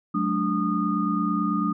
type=tone cluster; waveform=sine; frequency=185.2 / 214.2 / 292.5 / 1228 Hz; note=F#3 / A3 / D4 / D#6; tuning=+2 / -46 / -7 / -23 cents; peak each=-27 dBFS; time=0.14-1.73 s; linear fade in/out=10 ms; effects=none